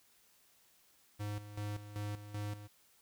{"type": "tone with tremolo", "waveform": "square", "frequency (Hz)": 103.83, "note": "G#2", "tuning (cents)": 0, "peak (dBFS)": -38, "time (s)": [1.19, 2.68], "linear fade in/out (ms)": 20, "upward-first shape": "square", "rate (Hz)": 2.6, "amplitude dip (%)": 70, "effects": ["white hiss -68 dBFS RMS until 3.01 s"]}